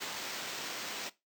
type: noise with sample-and-hold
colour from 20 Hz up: white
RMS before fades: -40 dBFS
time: 0-1.1 s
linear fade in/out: 20 ms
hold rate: 11025 Hz
effects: noise-tail reverb RT60 0.2 s tail -17 dB re dry + high-pass 200 Hz 12 dB/octave